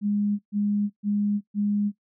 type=tone bursts; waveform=sine; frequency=205.6 Hz; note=G#3; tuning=17 cents flat; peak=-21 dBFS; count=4; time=0.01-1.92 s; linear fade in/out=50 ms; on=380 ms; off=130 ms; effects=noise-tail reverb RT60 0.1 s tail -18 dB re dry

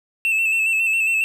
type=tone with vibrato; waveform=triangle; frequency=2650 Hz; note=E7; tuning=9 cents sharp; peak=-15 dBFS; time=0.25-1.24 s; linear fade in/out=0 ms; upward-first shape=square; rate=7.3 Hz; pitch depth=32 cents each way; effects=none

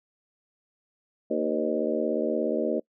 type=harmonic tone with a mistuned harmonic; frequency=77 Hz; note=D#2; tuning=17 cents flat; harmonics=3 / 4 / 5 / 6 / 7 / 8; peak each=-31 / -31 / -31 / -31 / -31 / -31 dBFS; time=1.3-2.8 s; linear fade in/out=10 ms; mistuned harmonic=6; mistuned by=+52 cents; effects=noise-tail reverb RT60 0.1 s tail -25 dB re dry

